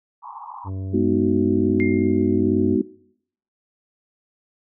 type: band-pass noise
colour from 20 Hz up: white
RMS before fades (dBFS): -37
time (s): 0.22-0.7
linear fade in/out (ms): 20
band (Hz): 830 to 1100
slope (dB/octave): 96
type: harmonic tone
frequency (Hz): 95.3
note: G2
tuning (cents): -48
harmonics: 1 / 2 / 3 / 4 / 5 / 6 / 7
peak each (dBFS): -26 / -41 / -36 / -45 / -47 / -53 / -50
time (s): 0.64-2.78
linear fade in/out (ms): 50
type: chord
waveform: sine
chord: G# minor seventh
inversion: none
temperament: just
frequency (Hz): 207.7 / 249.2 / 311.5 / 373.8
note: G#3 / B3 / D#4 / F#4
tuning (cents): 0 / +16 / +2 / +18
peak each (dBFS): -23 / -22 / -22 / -22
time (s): 0.93-2.82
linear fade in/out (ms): 10
type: tone with exponential decay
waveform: sine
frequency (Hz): 2115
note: C7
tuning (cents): +18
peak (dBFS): -24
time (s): 1.8-2.4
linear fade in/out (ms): 0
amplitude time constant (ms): 130
effects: noise-tail reverb RT60 0.7 s tail -21 dB re dry